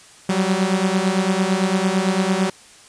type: beating tone pair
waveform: sawtooth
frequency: 185 / 193.9 Hz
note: F#3 / G3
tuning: 0 / -19 cents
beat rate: 8.9 Hz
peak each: -16 dBFS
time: 0.29-2.5 s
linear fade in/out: 5 ms
effects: white hiss -46 dBFS RMS until 2.88 s + resampled to 22050 Hz